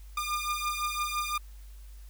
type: beating tone pair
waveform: sawtooth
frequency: 1204 / 1209.9 Hz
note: D6 / D#6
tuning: +43 / -49 cents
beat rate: 5.9 Hz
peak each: -29 dBFS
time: 0.17-1.38 s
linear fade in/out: 5 ms
effects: added 50 Hz sine -44 dBFS peak until 2.09 s + white hiss -61 dBFS RMS until 2.09 s